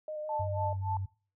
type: tone with vibrato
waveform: sine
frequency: 611 Hz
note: D#5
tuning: 32 cents flat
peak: -35 dBFS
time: 0.08-0.73 s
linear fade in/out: 2 ms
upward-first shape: square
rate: 6.2 Hz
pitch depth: 15 cents each way
type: tone with tremolo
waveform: sine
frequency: 880 Hz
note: A5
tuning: in tune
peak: -30 dBFS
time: 0.29-0.97 s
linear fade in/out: 2 ms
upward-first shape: sine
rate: 3.5 Hz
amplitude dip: 100%
type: tone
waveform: sine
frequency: 96.1 Hz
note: G2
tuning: 34 cents flat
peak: -32 dBFS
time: 0.39-1.06 s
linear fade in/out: 10 ms
effects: noise-tail reverb RT60 0.4 s tail -22 dB re dry